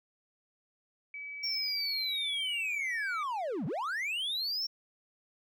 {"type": "tone", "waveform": "sine", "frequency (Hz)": 2288, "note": "D7", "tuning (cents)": -46, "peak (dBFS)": -39, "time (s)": [1.14, 3.23], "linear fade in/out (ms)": 2}
{"type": "linear two-way sweep", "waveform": "triangle", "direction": "down then up", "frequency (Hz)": [5550, 128.4, 5550], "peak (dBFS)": -30, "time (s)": [1.43, 4.67], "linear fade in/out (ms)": 10, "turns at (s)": 3.66}
{"effects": []}